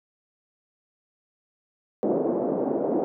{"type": "band-pass noise", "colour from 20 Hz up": "pink", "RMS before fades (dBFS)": -25, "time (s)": [2.03, 3.04], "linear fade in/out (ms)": 0, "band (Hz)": [250, 620], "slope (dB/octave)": 24, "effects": []}